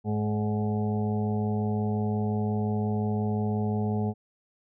harmonic tone with a mistuned harmonic, 105.7 Hz, G#2, 31 cents sharp, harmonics 1 / 2 / 4 / 5 / 6 / 7 / 8, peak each -28 / -28 / -34 / -45 / -45 / -38 / -43 dBFS, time 0.04-4.14 s, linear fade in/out 50 ms, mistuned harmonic 5, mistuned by +36 cents, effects none

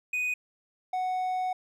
triangle tone pair in turn, 2489 / 740 Hz, D#7 / F#5, 0 / 0 cents, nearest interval octave + major sixth, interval 2100 cents, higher first, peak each -25 dBFS, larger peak neither, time 0.13-0.34 / 0.93-1.53 s, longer second, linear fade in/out 5 ms, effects none

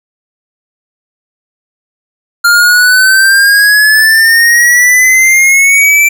square exponential sweep, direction up, 1396.9 to 2345 Hz, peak -4 dBFS, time 2.44-6.09 s, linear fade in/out 10 ms, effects none

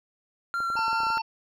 triangle tone with vibrato, 1373 Hz, F6, 30 cents flat, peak -24 dBFS, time 0.54-1.18 s, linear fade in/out 0 ms, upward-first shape square, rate 5.3 Hz, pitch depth 11 cents each way
clicks, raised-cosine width 1 ms, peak -27 dBFS, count 11, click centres 0.604 / 0.702 / 0.755 / 0.791 / 0.881 / 0.93 / 1.004 / 1.034 / 1.068 / 1.103 / 1.172 s
harmonic tone, 898 Hz, A5, 35 cents sharp, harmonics 1 / 3 / 5 / 6, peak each -27 / -37 / -41 / -43 dBFS, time 0.76-1.22 s, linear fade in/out 10 ms
effects none

